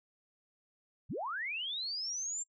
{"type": "linear sweep", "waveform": "sine", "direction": "up", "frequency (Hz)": [62, 7459], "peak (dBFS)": -35, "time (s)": [1.09, 2.44], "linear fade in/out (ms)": 20, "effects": ["noise-tail reverb RT60 0.1 s tail -26 dB re dry"]}